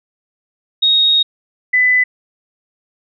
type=tone pair in turn; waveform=sine; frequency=3749 / 2001 Hz; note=A#7 / B6; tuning=+9 / +22 cents; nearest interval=major seventh; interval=1087 cents; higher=first; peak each=-9 dBFS; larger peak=neither; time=0.82-1.23 / 1.73-2.04 s; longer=first; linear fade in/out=10 ms; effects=none

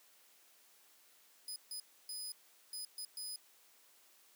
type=tone bursts at uneven times; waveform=20% pulse; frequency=5000 Hz; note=D#8; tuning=8 cents sharp; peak=-36 dBFS; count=6; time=1.48-1.56 / 1.71-1.8 / 2.09-2.32 / 2.73-2.85 / 2.98-3.05 / 3.17-3.36 s; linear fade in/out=2 ms; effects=white hiss -66 dBFS RMS until 4.35 s + high-pass 300 Hz 12 dB/octave

